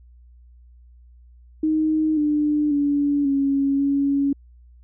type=tone with pitch steps; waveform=sine; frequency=312 / 298.1 / 286.9 / 276.6 / 279.8 Hz; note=D#4 / D4 / D4 / C#4 / C#4; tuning=+5 / +26 / -40 / -4 / +16 cents; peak=-17 dBFS; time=1.63-4.33 s; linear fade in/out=5 ms; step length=540 ms; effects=added 60 Hz sine -46 dBFS peak until 4.83 s